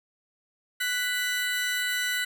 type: tone pair together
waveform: 30% pulse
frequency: 1485 / 1980.9 Hz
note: F#6 / B6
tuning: +6 / +5 cents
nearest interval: perfect fourth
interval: 499 cents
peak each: -26 / -26 dBFS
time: 0.8-2.25 s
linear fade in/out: 10 ms
effects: none